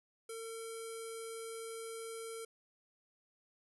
square tone with low-pass filter, 453.2 Hz, A#4, 49 cents flat, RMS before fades -45 dBFS, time 0.29-2.45 s, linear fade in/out 5 ms, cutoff 10000 Hz, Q 6.2, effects none

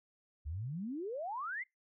sine exponential sweep, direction up, 67.8 to 2171 Hz, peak -37 dBFS, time 0.45-1.64 s, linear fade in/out 20 ms, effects noise-tail reverb RT60 0.2 s tail -26 dB re dry

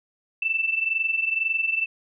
sine tone pair together, 2653 / 2675 Hz, E7 / E7, +10 / +25 cents, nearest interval unison, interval 15 cents, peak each -23 / -27 dBFS, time 0.42-1.86 s, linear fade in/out 5 ms, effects none

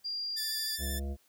sine tone, 4785 Hz, D8, 32 cents sharp, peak -33 dBFS, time 0.04-0.77 s, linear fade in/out 20 ms
5% pulse tone with vibrato, 1760 Hz, A6, in tune, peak -26 dBFS, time 0.36-1 s, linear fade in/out 20 ms, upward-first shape sine, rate 13 Hz, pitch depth 22 cents each way
harmonic tone, 69.3 Hz, C#2, in tune, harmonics 1 / 3 / 5 / 7 / 9 / 10, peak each -33 / -43 / -47 / -50 / -52 / -53 dBFS, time 0.78-1.17 s, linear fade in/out 50 ms
effects white hiss -68 dBFS RMS until 1.28 s

